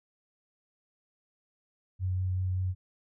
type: tone with vibrato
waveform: sine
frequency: 92.5 Hz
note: F#2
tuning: in tune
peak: -27 dBFS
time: 1.99-2.75 s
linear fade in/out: 50 ms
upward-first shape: sine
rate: 5.2 Hz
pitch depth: 11 cents each way
effects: none